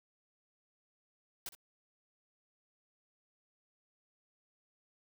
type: noise with echo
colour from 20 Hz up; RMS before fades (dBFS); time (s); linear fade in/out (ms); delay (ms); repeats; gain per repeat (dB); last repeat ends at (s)
white; -42; 1.46-1.49; 2; 61; 1; -15; 1.551
effects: none